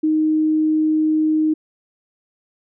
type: tone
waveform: sine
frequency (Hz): 311.1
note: D#4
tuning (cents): 0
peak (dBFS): -14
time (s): 0.03-1.54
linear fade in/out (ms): 10
effects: none